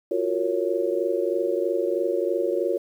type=chord; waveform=sine; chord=Gb major seventh; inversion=third; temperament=just; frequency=346.9 / 370 / 462.5 / 555 Hz; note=F4 / Gb4 / Bb4 / Db5; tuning=-12 / 0 / -14 / +2 cents; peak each=-27 dBFS; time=0.11-2.78 s; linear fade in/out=5 ms; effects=9-bit